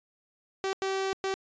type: tone bursts at uneven times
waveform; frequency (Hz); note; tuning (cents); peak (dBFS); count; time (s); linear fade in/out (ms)
sawtooth; 385.5; G4; -29; -24; 3; 0.64-0.73 / 0.82-1.13 / 1.24-1.34; 0
effects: resampled to 16000 Hz